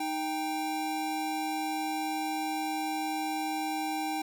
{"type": "tone pair together", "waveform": "square", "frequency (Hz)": [311.1, 788.7], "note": ["D#4", "G5"], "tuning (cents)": [0, 10], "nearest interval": "octave + major third", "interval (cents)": 1610, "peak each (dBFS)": [-35, -33], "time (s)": [0, 4.22], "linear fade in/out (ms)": 5, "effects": []}